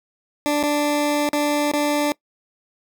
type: tone with dropouts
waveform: 20% pulse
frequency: 293.7 Hz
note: D4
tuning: in tune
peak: -13 dBFS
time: 0.46-2.12 s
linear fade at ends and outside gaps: 0 ms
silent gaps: 0.628-0.635 / 1.29-1.332 / 1.715-1.736 s
effects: noise-tail reverb RT60 0.1 s tail -22 dB re dry